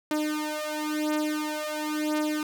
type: beating tone pair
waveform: sawtooth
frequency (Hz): 303.5 / 304.47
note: D#4 / D#4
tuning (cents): -43 / -37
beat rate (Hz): 0.97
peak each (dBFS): -26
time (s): 0.11-2.43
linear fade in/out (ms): 2
effects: none